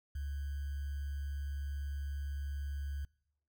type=tone with sample-and-hold; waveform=sine; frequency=70.6 Hz; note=C#2; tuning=32 cents sharp; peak=-36 dBFS; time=0.15-3.05 s; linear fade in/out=5 ms; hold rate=1575 Hz; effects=noise-tail reverb RT60 0.9 s tail -26 dB re dry